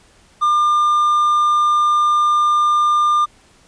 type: tone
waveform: triangle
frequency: 1200 Hz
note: D6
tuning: 37 cents sharp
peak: -10 dBFS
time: 0.41-3.26 s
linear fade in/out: 20 ms
effects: pink hiss -51 dBFS RMS until 3.67 s + resampled to 22050 Hz